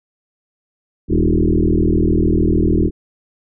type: tone with frequency modulation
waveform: sine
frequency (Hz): 193.5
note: G3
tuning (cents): -22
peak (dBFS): -11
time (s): 1.08-2.91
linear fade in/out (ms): 50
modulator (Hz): 40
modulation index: 4.6
effects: none